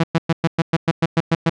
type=tone bursts; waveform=sawtooth; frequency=164.81 Hz; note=E3; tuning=in tune; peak=-9 dBFS; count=11; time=0-1.496 s; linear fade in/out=5 ms; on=36 ms; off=110 ms; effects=low-pass 4000 Hz 12 dB/octave